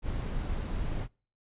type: noise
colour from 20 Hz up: brown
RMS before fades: -32 dBFS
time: 0.02-1.08 s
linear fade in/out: 50 ms
effects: noise-tail reverb RT60 0.4 s tail -26 dB re dry + resampled to 8000 Hz